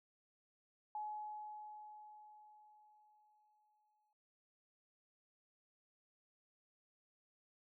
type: tone with exponential decay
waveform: sine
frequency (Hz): 847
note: G#5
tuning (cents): +34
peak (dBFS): -40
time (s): 0.95-4.13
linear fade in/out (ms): 2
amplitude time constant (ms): 690
effects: none